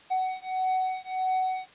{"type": "beating tone pair", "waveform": "triangle", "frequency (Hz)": [747, 748.6], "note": ["F#5", "F#5"], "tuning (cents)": [16, 20], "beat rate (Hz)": 1.6, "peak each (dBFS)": -27, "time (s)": [0.1, 1.68], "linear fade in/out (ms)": 20, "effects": ["white hiss -53 dBFS RMS until 1.74 s", "resampled to 8000 Hz"]}